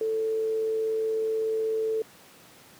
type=tone with amplitude modulation; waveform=sine; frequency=441.8 Hz; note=A4; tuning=7 cents sharp; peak=-23 dBFS; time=0.01-2.02 s; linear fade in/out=2 ms; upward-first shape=sine; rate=105 Hz; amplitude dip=25%; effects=pink hiss -52 dBFS RMS until 2.79 s + high-pass 150 Hz 12 dB/octave